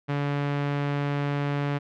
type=tone with low-pass filter; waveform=sawtooth; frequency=143.3 Hz; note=D3; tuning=42 cents flat; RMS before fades=-27 dBFS; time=0.08-1.79 s; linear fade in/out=20 ms; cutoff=2500 Hz; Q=1; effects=none